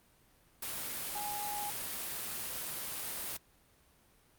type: tone in noise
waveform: sine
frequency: 827 Hz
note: G#5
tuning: 8 cents flat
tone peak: -38 dBFS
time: 1.15-1.7 s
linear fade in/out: 5 ms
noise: white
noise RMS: -39 dBFS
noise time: 0.62-3.37 s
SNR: -2 dB
effects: pink hiss -66 dBFS RMS until 4.38 s + Opus 32 kbps